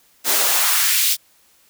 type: noise with high-pass filter sweep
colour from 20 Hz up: white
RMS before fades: -17 dBFS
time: 0.24-1.17 s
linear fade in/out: 50 ms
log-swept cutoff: 290 to 3800 Hz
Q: 1.2
effects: white hiss -56 dBFS RMS until 1.69 s